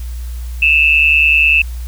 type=tone with amplitude modulation; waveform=sine; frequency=2642 Hz; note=E7; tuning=3 cents sharp; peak=-4 dBFS; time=0.62-1.62 s; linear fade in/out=5 ms; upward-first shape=sine; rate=150 Hz; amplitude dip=75%; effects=added 60 Hz sine -21 dBFS peak until 1.87 s + white hiss -41 dBFS RMS until 1.87 s